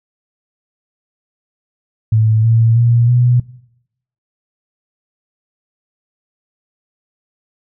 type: tone with pitch steps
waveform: sine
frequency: 110 / 114.08 / 118.3 / 122.69 Hz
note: A2 / A#2 / A#2 / B2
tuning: 0 / -37 / +26 / -11 cents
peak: -8 dBFS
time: 2.12-3.4 s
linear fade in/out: 5 ms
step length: 320 ms
effects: noise-tail reverb RT60 0.8 s tail -20 dB re dry